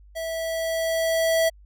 square tone with level ramp, 654 Hz, E5, 14 cents flat, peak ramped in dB -29 to -18 dBFS, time 0.15-1.5 s, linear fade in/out 20 ms, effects added 50 Hz sine -47 dBFS peak until 1.65 s

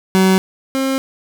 30% pulse tone pair in turn, 188.9 / 267.1 Hz, F#3 / C4, +36 / +36 cents, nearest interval tritone, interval 600 cents, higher second, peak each -7 / -13 dBFS, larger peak first, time 0.15-0.38 / 0.75-0.98 s, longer neither, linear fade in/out 0 ms, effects none

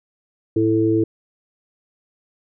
harmonic tone, 110 Hz, A2, in tune, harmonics 1 / 3 / 4, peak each -23 / -16 / -21 dBFS, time 0.56-1.04 s, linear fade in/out 5 ms, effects none

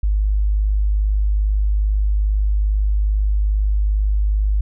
sine tone, 51.2 Hz, G#1, 24 cents flat, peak -14 dBFS, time 0.03-4.61 s, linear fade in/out 5 ms, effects none

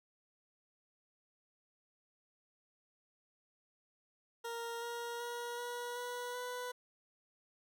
20% pulse tone with pitch steps, 465.9 / 471.6 / 477.3 / 483.2 / 489.1 / 495 Hz, A#4 / A#4 / A#4 / B4 / B4 / B4, -1 / +20 / +41 / -38 / -17 / +4 cents, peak -35 dBFS, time 4.44-6.72 s, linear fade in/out 10 ms, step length 380 ms, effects none

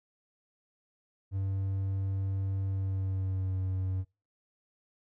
triangle tone with pitch glide, 96.8 to 93.94 Hz, G2 to F#2, -21 to +27 cents, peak -27 dBFS, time 1.31-4.05 s, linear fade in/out 50 ms, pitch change -52 cents, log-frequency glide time 2.65-3.58 s, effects noise-tail reverb RT60 0.3 s tail -25 dB re dry

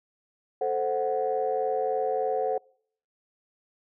sine chord, F# diminished, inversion first, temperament equal, 440 / 523.3 / 740 Hz, A4 / C5 / F#5, 0 / 0 / 0 cents, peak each -28 dBFS, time 0.61-2.58 s, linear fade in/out 5 ms, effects noise-tail reverb RT60 0.6 s tail -26 dB re dry + tanh soft clip ceiling -16 dBFS

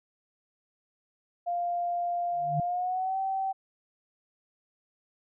sine tone with pitch glide, 698.5 to 770.6 Hz, F5 to G5, 0 to -30 cents, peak -27 dBFS, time 1.46-3.53 s, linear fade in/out 20 ms, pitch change +170 cents, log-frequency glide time 2.61-3.18 s
sine tone with exponential growth, 150.8 Hz, D3, 46 cents sharp, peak -24 dBFS, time 2.32-2.6 s, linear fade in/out 2 ms, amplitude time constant 60 ms
effects none

